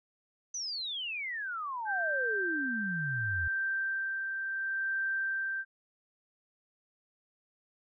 sine exponential sweep, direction down, 6160 to 77.78 Hz, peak -34 dBFS, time 0.54-3.48 s, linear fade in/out 5 ms
sine tone with tremolo, 1568 Hz, G6, in tune, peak -29 dBFS, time 1.85-5.65 s, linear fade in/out 50 ms, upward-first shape sine, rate 0.7 Hz, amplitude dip 35%
effects none

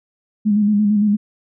sine tone with vibrato, 208.1 Hz, G#3, 4 cents sharp, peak -12 dBFS, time 0.45-1.17 s, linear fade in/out 20 ms, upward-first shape square, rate 8.8 Hz, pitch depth 37 cents each way, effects none

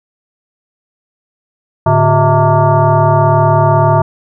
sine tone with frequency modulation, 400 Hz, G4, 35 cents sharp, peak -6 dBFS, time 1.86-4.02 s, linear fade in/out 5 ms, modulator 254 Hz, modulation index 2.6, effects none

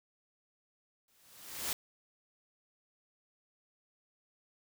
white noise with exponential growth, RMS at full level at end -33 dBFS, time 1.08-1.73 s, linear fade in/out 2 ms, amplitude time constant 140 ms, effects none

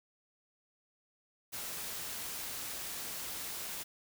white noise, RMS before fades -41 dBFS, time 1.52-3.84 s, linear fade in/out 20 ms, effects none

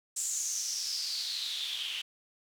white noise with band-pass filter sweep, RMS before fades -35 dBFS, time 0.16-2.02 s, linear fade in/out 10 ms, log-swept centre 7600 to 2900 Hz, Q 6.5, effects none

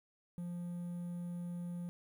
triangle tone with quantisation, 174.61 Hz, F3, in tune, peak -37 dBFS, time 0.38-1.89 s, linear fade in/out 0 ms, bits 11, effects none

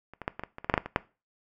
clicks, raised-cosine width 0.5 ms, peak -30 / -22 / -13 / -20 / -19 / -24 / -22 / -9 / -6 / -8 / -20 / -7 dBFS, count 12, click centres 0.136 / 0.217 / 0.279 / 0.395 / 0.436 / 0.584 / 0.645 / 0.698 / 0.74 / 0.778 / 0.86 / 0.961 s, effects noise-tail reverb RT60 0.3 s tail -19 dB re dry

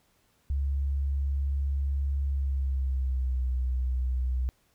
sine tone with pitch glide, 69.3 to 63.18 Hz, C#2 to B1, 0 to +40 cents, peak -25 dBFS, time 0.5-4.49 s, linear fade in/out 0 ms, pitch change -160 cents, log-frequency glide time 2.25-3.44 s, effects pink hiss -68 dBFS RMS until 4.74 s

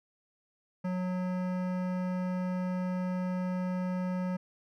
sine tone with hard clipping, 182.7 Hz, F#3, 22 cents flat, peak -32 dBFS, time 0.84-4.37 s, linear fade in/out 10 ms, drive 16 dB, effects none

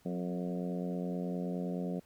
harmonic tone with a mistuned harmonic, 89.6 Hz, F2, 45 cents sharp, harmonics 2 / 3 / 4 / 5 / 6 / 7 / 8, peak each -35 / -41 / -45 / -43 / -45 / -47 / -51 dBFS, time 0.05-2 s, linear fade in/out 10 ms, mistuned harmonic 3, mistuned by -34 cents, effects pink hiss -66 dBFS RMS until 2.05 s

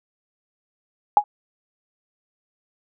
sine tone with exponential decay, 830.6 Hz, G#5, in tune, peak -5 dBFS, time 1.17-1.24 s, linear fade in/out 1 ms, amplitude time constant 15 ms, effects none

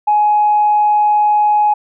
sine tone, 839 Hz, G#5, 17 cents sharp, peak -8 dBFS, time 0.07-1.74 s, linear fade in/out 10 ms, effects tanh soft clip ceiling -4 dBFS

